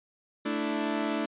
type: chord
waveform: sawtooth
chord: A suspended fourth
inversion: none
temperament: equal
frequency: 220 / 293.7 / 329.6 Hz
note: A3 / D4 / E4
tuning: 0 / 0 / 0 cents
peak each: -29 / -27 / -30 dBFS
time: 0.45-1.26 s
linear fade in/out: 10 ms
effects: resampled to 8000 Hz